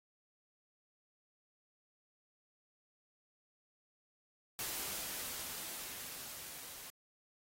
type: noise with level ramp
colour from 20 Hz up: white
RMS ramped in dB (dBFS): -40 to -50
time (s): 4.59-6.9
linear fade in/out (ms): 0
effects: AAC 48 kbps